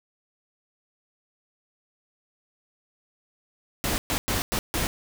pink noise bursts at uneven times, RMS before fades -26 dBFS, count 5, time 3.84-3.98 / 4.1-4.18 / 4.28-4.42 / 4.52-4.59 / 4.74-4.87 s, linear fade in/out 0 ms, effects none

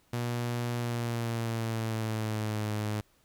sawtooth tone with pitch glide, 120 to 106.29 Hz, B2 to G#2, -49 to +41 cents, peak -26 dBFS, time 0.13-3.01 s, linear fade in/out 5 ms, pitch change -210 cents, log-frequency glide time 0.75-2.69 s, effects pink hiss -67 dBFS RMS until 3.24 s

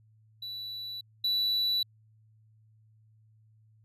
triangle tone pair in turn, 3951 / 3951 Hz, B7 / B7, 0 / 0 cents, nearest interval unison, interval 0 cents, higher neither, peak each -35 / -24 dBFS, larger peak second, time 0.42-1.01 / 1.24-1.83 s, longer neither, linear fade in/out 5 ms, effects added 109 Hz sine -59 dBFS peak until 3.84 s + resampled to 32000 Hz

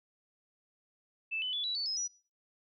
sine tone with pitch steps, 2637 / 3012 / 3440 / 3928 / 4486 / 5124 / 5852 Hz, E7 / F#7 / A7 / B7 / C#8 / E8 / F#8, 0 / +30 / -40 / -10 / +20 / -50 / -20 cents, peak -32 dBFS, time 1.31-2.08 s, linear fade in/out 20 ms, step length 110 ms, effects noise-tail reverb RT60 0.4 s tail -24 dB re dry

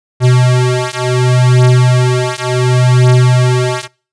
square beating tone pair, 125.1 / 125.79 Hz, B2 / B2, +23 / +32 cents, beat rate 0.69 Hz, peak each -11 dBFS, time 0.2-3.88 s, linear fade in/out 50 ms, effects noise-tail reverb RT60 0.4 s tail -26 dB re dry + resampled to 22050 Hz

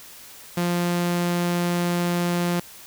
sawtooth tone, 174.61 Hz, F3, in tune, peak -17 dBFS, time 0.57-2.6 s, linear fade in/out 5 ms, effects white hiss -44 dBFS RMS until 2.86 s

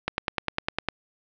click train, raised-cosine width 0.3 ms, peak -8 dBFS, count 9, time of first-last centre 0.08-0.886 s, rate 9.92 Hz, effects low-pass 5000 Hz 12 dB/octave

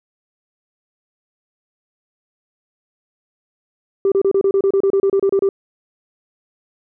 sine tone bursts, 392 Hz, G4, in tune, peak -10 dBFS, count 15, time 4.05-5.49 s, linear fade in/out 2 ms, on 68 ms, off 30 ms, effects tanh soft clip ceiling -9 dBFS

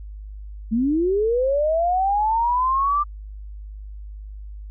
sine linear sweep, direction up, 212.4 to 1192 Hz, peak -17 dBFS, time 0.71-3.04 s, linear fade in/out 20 ms, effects added 51 Hz sine -33 dBFS peak until 4.7 s

